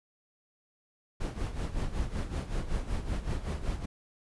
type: noise with tremolo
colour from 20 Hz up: brown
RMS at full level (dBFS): -30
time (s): 1.2-3.86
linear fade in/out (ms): 10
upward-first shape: sine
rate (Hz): 5.3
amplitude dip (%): 70
effects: resampled to 24000 Hz